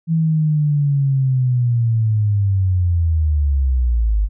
sine linear sweep, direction down, 164.81 to 49 Hz, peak -13 dBFS, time 0.07-4.29 s, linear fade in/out 50 ms, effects none

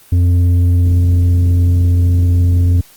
sine tone with tanh clipping, 88.2 Hz, F2, 18 cents sharp, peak -9 dBFS, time 0.12-2.81 s, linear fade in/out 5 ms, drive 6 dB, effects white hiss -44 dBFS RMS until 2.96 s + Opus 32 kbps

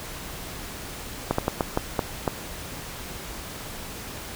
slowing click train, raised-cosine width 1 ms, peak -7 dBFS, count 7, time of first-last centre 1.31-2.278 s, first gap 74 ms, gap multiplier 1.31, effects pink hiss -37 dBFS RMS until 4.35 s

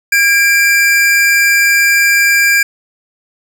square tone pair together, 1625.2 / 2349 Hz, G#6 / D7, -38 / 0 cents, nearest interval tritone, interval 638 cents, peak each -11 dBFS, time 0.12-2.63 s, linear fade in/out 5 ms, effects none

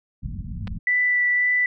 pink low-pass noise, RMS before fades -31 dBFS, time 0.22-0.79 s, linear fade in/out 10 ms, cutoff 220 Hz, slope 48 dB/octave
clicks, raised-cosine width 0.3 ms, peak -22 dBFS, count 2, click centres 0.673 / 0.677 s
sine tone with vibrato, 1975.5 Hz, B6, in tune, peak -17 dBFS, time 0.87-1.66 s, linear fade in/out 2 ms, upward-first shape sine, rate 1.9 Hz, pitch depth 9 cents each way
effects none

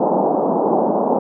white band-pass noise, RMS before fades -17 dBFS, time 0-1.19 s, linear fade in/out 5 ms, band 180 to 890 Hz, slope 48 dB/octave, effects none

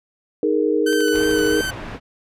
sine chord, D# suspended fourth, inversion none, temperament equal, 311.1 / 415.3 / 466.2 Hz, D#4 / G#4 / A#4, 0 / 0 / 0 cents, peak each -20 dBFS, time 0.43-1.61 s, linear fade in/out 2 ms
sawtooth tone with vibrato, 1525 Hz, G6, 48 cents flat, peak -19 dBFS, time 0.86-1.71 s, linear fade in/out 10 ms, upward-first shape sine, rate 3 Hz, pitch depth 28 cents each way
click train, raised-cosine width 0.2 ms, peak -18 dBFS, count 8, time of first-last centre 0.93-1.464 s, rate 13.1 Hz
pink low-pass noise, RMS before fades -32 dBFS, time 1.11-2 s, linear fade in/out 50 ms, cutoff 2300 Hz, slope 12 dB/octave
effects resampled to 32000 Hz

